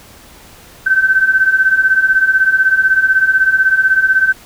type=beating tone pair; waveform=sine; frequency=1528 / 1544 Hz; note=G6 / G6; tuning=-45 / -27 cents; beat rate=16 Hz; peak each=-14 / -10 dBFS; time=0.86-4.33 s; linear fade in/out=10 ms; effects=pink hiss -40 dBFS RMS until 4.45 s